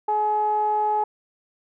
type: tone with low-pass filter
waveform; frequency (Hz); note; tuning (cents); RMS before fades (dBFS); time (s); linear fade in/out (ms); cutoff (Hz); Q
sawtooth; 423.7; G#4; +35; -22; 0.08-1.04; 5; 860; 7.2
effects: none